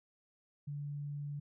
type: tone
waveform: sine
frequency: 144.7 Hz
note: D3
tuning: 25 cents flat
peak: -38 dBFS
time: 0.67-1.4 s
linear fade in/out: 10 ms
effects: none